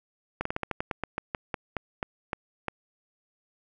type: slowing click train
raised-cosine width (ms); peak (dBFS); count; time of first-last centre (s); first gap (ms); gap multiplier
0.5; -14; 16; 0.41-2.683; 44; 1.16
effects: none